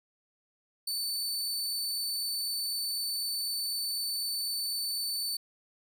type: tone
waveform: sawtooth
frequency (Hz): 4516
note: C#8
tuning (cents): +31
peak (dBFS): -28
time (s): 0.87-5.37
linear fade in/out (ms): 5
effects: none